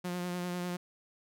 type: tone with vibrato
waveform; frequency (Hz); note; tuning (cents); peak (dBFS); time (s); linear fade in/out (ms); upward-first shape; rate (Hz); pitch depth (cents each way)
sawtooth; 177.9; F3; +32; -30; 0.04-0.77; 10; sine; 10; 21
effects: none